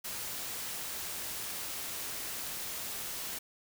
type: noise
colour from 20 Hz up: white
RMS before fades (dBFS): -39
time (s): 0.04-3.39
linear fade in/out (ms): 10
effects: none